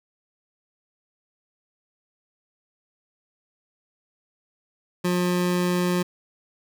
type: tone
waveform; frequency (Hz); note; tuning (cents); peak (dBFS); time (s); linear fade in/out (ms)
25% pulse; 178.4; F3; +37; -17; 5.04-6.03; 10
effects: none